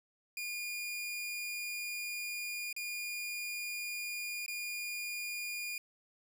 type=tone with dropouts; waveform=sawtooth; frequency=2428 Hz; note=D#7; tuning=43 cents flat; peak=-34 dBFS; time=0.37-5.78 s; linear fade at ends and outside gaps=2 ms; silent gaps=2.728-2.764 / 4.462-4.48 s; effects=none

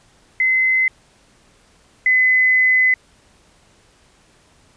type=tone pair in turn; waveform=sine; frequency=2049 / 2025 Hz; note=C7 / B6; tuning=-37 / +43 cents; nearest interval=unison; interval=20 cents; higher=first; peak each=-13 / -11 dBFS; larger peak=second; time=0.4-0.88 / 2.06-2.94 s; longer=second; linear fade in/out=2 ms; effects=pink hiss -54 dBFS RMS until 4.76 s + resampled to 22050 Hz

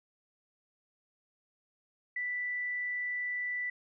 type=tone; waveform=sine; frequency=1975.5 Hz; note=B6; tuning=in tune; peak=-32 dBFS; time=2.16-3.7 s; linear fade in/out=5 ms; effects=none

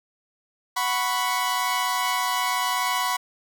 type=chord; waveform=sawtooth; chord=F# suspended fourth; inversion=none; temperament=equal; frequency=740 / 987.8 / 1108.7 Hz; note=F#5 / B5 / C#6; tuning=0 / 0 / 0 cents; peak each=-26 / -21 / -24 dBFS; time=0.76-3.17 s; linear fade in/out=10 ms; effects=none

